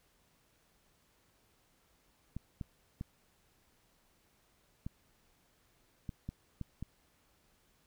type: clicks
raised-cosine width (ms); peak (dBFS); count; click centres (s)
5; -27; 8; 2.366 / 2.612 / 3.011 / 4.865 / 6.092 / 6.29 / 6.613 / 6.826
effects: pink hiss -71 dBFS RMS until 7.86 s